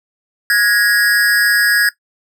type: tone with amplitude modulation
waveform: square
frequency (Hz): 1661.2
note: G#6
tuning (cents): 0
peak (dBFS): -7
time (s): 0.5-1.89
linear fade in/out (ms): 2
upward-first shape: sine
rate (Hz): 223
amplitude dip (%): 80
effects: noise-tail reverb RT60 0.1 s tail -17 dB re dry